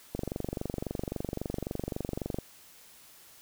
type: click train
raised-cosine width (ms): 2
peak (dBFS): -19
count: 54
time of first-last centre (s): 0.15-2.386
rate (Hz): 23.7
effects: white hiss -55 dBFS RMS until 3.41 s